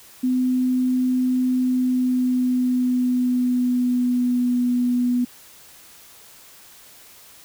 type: tone with pitch glide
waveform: sine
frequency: 253.8 to 245.7 Hz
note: B3 to B3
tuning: +47 to -9 cents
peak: -17 dBFS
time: 0.23-5.25 s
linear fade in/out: 10 ms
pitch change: -56 cents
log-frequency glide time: 1.61-4.64 s
effects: white hiss -47 dBFS RMS until 7.44 s